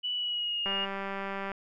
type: tone with pitch glide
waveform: sine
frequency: 2960 to 2846 Hz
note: F#7 to F7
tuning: 0 to +32 cents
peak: -29 dBFS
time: 0.03-0.86 s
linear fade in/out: 20 ms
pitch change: -68 cents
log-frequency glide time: 0.13-0.63 s
type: click train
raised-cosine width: 0.5 ms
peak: -21 dBFS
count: 169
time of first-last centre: 0.66-1.517 s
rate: 196 Hz
effects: none